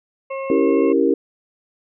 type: harmonic tone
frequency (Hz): 539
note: C#5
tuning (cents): -49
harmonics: 1 / 2 / 4 / 5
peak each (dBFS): -25 / -31 / -37 / -39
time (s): 0.3-0.93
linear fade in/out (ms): 10
type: chord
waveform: sine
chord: C# diminished seventh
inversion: none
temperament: equal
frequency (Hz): 277.2 / 329.6 / 392 / 466.2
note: C#4 / E4 / G4 / Bb4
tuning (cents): 0 / 0 / 0 / 0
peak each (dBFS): -19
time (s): 0.5-1.14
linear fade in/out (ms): 2
effects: none